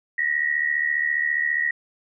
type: tone pair together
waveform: sine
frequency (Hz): 1864.7 / 1939.5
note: A#6 / B6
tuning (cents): 0 / -32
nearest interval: minor second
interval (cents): 68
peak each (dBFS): -23 / -23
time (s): 0.18-1.71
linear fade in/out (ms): 5
effects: none